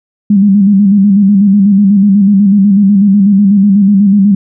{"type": "tone with vibrato", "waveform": "sine", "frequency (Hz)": 199.8, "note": "G3", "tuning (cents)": 33, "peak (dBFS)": -3, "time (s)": [0.3, 4.35], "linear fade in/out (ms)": 5, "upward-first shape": "square", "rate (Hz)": 8.1, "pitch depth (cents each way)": 59, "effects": []}